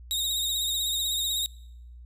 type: tone with vibrato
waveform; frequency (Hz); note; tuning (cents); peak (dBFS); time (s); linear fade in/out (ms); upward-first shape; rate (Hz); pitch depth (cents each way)
sawtooth; 3747; A#7; +8; -23; 0.11-1.46; 0; triangle; 16; 61
effects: noise-tail reverb RT60 0.9 s tail -25 dB re dry + added 60 Hz sine -43 dBFS peak until 2.05 s